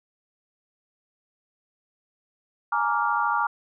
sine chord, Bb dominant seventh, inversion third, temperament just, 839.1 / 932.3 / 1165.4 / 1398.5 Hz, Ab5 / Bb5 / D6 / F6, +18 / 0 / -14 / +2 cents, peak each -28 / -26 / -26 / -27 dBFS, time 2.72-3.47 s, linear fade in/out 5 ms, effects none

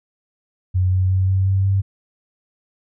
sine tone with pitch steps, 92 / 93.07 / 94.15 / 95.24 / 96.35 / 97.47 Hz, F#2 / F#2 / F#2 / G2 / G2 / G2, -9 / +11 / +31 / -49 / -29 / -9 cents, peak -14 dBFS, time 0.74-1.82 s, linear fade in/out 20 ms, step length 180 ms, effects none

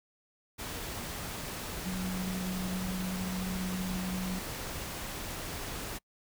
sine tone in noise, 185 Hz, F#3, in tune, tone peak -33 dBFS, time 1.85-4.4 s, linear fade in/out 20 ms, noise pink, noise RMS -39 dBFS, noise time 0.58-5.99 s, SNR +3 dB, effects noise-tail reverb RT60 0.1 s tail -26 dB re dry

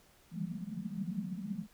white band-pass noise, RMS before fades -39 dBFS, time 0.31-1.67 s, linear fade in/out 50 ms, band 160 to 220 Hz, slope 96 dB/octave, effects pink hiss -64 dBFS RMS until 1.73 s

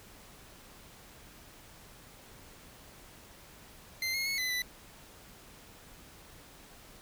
25% pulse tone with pitch steps, 2079 / 2154 / 2191 / 2017 / 1987 Hz, C7 / C7 / C#7 / B6 / B6, -12 / +50 / -21 / +36 / +10 cents, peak -27 dBFS, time 4.02-4.62 s, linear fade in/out 2 ms, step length 120 ms, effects pink hiss -54 dBFS RMS until 7.01 s

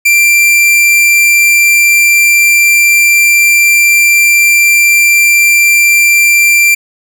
45% pulse tone, 2362 Hz, D7, 9 cents sharp, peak -4 dBFS, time 0.05-6.75 s, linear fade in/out 10 ms, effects none

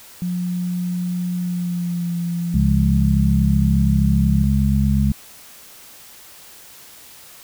sine tone with pitch glide, 178.3 to 171.93 Hz, F3 to F3, +36 to -27 cents, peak -20 dBFS, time 0.22-4.44 s, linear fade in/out 0 ms, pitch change -63 cents, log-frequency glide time 1.39-2.17 s
harmonic tone, 68.3 Hz, C#2, 25 cents flat, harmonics 1 / 2 / 3, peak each -18 / -19 / -18 dBFS, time 2.54-5.12 s, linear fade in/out 5 ms
effects white hiss -43 dBFS RMS until 7.43 s

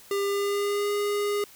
square tone with pitch glide, 400 to 410.5 Hz, G4 to G#4, +35 to -20 cents, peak -25 dBFS, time 0.11-1.44 s, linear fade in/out 2 ms, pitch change +45 cents, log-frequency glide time 0.24-0.93 s, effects white hiss -51 dBFS RMS until 1.55 s

